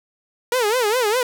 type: tone with vibrato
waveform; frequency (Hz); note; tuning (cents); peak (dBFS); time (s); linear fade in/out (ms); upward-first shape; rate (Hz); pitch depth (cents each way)
sawtooth; 460; A#4; -23; -13; 0.52-1.23; 2; sine; 4.9; 200
effects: none